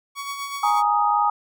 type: tone with tremolo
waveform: sawtooth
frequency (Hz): 1122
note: C#6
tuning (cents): +21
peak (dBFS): -23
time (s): 0.15-0.83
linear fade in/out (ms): 50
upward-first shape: sine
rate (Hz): 8.1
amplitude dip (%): 45
type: chord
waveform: sine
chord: Ab suspended second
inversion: none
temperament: just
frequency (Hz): 830.6 / 934.4 / 1245.9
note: Ab5 / Bb5 / Eb6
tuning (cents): 0 / +4 / +2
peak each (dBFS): -20 / -23 / -21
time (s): 0.63-1.3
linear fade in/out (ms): 5
effects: none

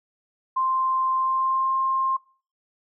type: tone with pitch glide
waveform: sine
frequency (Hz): 1046.5 to 1059.9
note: C6 to C6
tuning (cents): 0 to +22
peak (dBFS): -20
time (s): 0.56-2.17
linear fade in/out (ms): 10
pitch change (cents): +22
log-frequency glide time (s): 1.16-1.76
effects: noise-tail reverb RT60 0.4 s tail -22 dB re dry

